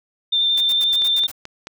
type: tone with vibrato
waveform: sine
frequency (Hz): 3584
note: A7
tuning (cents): +31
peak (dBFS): -15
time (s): 0.32-1.27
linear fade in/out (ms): 10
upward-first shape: square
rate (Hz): 11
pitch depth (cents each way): 11
type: noise bursts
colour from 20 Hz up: white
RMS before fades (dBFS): -33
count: 7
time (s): 0.57-1.316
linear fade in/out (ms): 5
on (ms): 38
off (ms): 80
type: click train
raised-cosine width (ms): 0.2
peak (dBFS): -16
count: 4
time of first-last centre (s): 1.02-1.671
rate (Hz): 4.61
effects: none